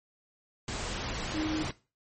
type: tone in noise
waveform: sine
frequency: 311.1 Hz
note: D#4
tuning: in tune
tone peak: -30 dBFS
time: 1.34-1.63 s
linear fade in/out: 2 ms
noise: pink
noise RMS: -35 dBFS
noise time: 0.68-1.71 s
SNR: +2 dB
effects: noise-tail reverb RT60 0.3 s tail -18 dB re dry + MP3 32 kbps

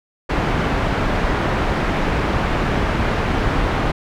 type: low-pass noise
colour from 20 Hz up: pink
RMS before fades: -19 dBFS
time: 0.29-3.92 s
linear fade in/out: 10 ms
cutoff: 2000 Hz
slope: 12 dB/octave
effects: none

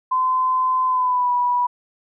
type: tone with pitch glide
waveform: sine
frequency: 1026 to 979.1 Hz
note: C6 to B5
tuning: -34 to -15 cents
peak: -16 dBFS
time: 0.11-1.67 s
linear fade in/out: 10 ms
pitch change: -81 cents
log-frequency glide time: 0.86-1.32 s
effects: none

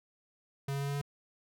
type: tone with pitch steps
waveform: square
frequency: 138.59 / 139.55 / 140.52 / 141.5 / 142.49 Hz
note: C#3 / C#3 / C#3 / C#3 / C#3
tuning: 0 / +12 / +24 / +36 / +48 cents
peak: -33 dBFS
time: 0.68-1.015 s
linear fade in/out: 5 ms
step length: 67 ms
effects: none

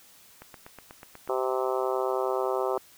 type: click train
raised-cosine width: 0.5 ms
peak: -28 dBFS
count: 8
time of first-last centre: 0.42-1.276 s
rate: 8.18 Hz
type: harmonic tone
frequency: 129.5 Hz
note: C3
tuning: 17 cents flat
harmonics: 3 / 4 / 5 / 6 / 7 / 8 / 9 / 10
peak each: -29 / -31 / -33 / -35 / -36 / -37 / -38 / -39 dBFS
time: 1.29-2.78 s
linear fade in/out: 2 ms
effects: white hiss -55 dBFS RMS until 2.97 s

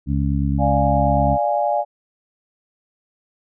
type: harmonic tone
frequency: 69.3 Hz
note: C#2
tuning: in tune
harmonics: 1 / 2 / 3 / 4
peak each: -21 / -21 / -24 / -25 dBFS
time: 0.06-1.38 s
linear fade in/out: 50 ms
type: chord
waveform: sine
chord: D diminished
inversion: none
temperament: equal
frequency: 587.3 / 698.5 / 830.6 Hz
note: D5 / F5 / Ab5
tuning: 0 / 0 / 0 cents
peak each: -21 dBFS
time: 0.58-1.85 s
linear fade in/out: 50 ms
effects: none

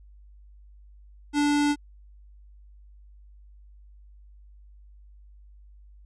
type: tone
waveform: square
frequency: 291.6 Hz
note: D4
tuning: 12 cents flat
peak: -21 dBFS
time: 1.33-1.76 s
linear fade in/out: 50 ms
effects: added 50 Hz sine -48 dBFS peak until 6.05 s + resampled to 22050 Hz

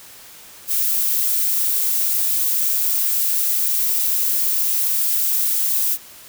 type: noise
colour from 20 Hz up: violet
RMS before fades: -19 dBFS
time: 0.67-5.98 s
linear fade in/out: 50 ms
effects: white hiss -42 dBFS RMS until 6.28 s

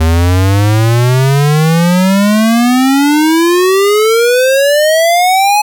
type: exponential sweep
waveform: square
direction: up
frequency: 79 to 849 Hz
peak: -7 dBFS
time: 0-5.62 s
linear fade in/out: 10 ms
effects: none

